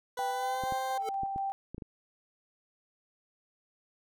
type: tone with pitch glide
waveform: 20% pulse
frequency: 493.9 to 523.3 Hz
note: B4 to C5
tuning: 0 to 0 cents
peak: -31 dBFS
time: 0.17-0.98 s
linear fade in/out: 5 ms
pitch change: +100 cents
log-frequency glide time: 0.28-0.73 s
type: tone with tremolo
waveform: sine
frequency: 784 Hz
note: G5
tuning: in tune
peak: -30 dBFS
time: 0.19-1.52 s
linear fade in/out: 0 ms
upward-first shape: square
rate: 4.2 Hz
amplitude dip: 25%
type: clicks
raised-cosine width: 3 ms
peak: -28 dBFS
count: 7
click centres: 0.637 / 0.723 / 1.234 / 1.361 / 1.746 / 1.781 / 1.822 s
type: tone with exponential growth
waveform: square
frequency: 440 Hz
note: A4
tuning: in tune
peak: -32 dBFS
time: 0.96-1.09 s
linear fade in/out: 2 ms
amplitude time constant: 27 ms
effects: none